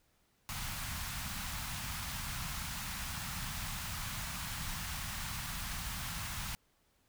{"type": "band-stop noise", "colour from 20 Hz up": "pink", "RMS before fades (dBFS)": -40, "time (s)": [0.49, 6.55], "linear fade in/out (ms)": 0, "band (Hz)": [200, 860], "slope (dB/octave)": 24, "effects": ["pink hiss -73 dBFS RMS until 7.08 s"]}